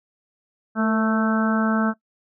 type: harmonic tone with a mistuned harmonic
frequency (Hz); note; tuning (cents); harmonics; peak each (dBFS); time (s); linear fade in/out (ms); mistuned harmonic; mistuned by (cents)
220; A3; 0; 1 / 2 / 3 / 4 / 5 / 6 / 7; -19 / -31 / -28 / -32 / -33 / -27 / -29; 0.75-1.94; 50; 2; +42
effects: noise-tail reverb RT60 0.1 s tail -20 dB re dry